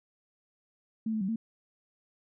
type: tone with pitch steps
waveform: sine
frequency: 221.5 / 217.7 / 190.3 / 225.5 Hz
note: A3 / A3 / F#3 / A3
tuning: +12 / -18 / +49 / +43 cents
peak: -28 dBFS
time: 1.06-1.36 s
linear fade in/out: 5 ms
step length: 75 ms
effects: none